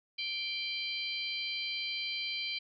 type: harmonic tone with a mistuned harmonic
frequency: 784 Hz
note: G5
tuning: in tune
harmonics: 3 / 4 / 5 / 6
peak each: -38 / -39 / -40 / -41 dBFS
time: 0.18-2.59 s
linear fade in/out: 10 ms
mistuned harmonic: 5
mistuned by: +65 cents
effects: none